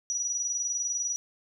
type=tone with tremolo; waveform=sine; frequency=5840 Hz; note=F#8; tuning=24 cents flat; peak=-26 dBFS; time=0.1-1.16 s; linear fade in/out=0 ms; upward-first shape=square; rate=20 Hz; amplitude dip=40%; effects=none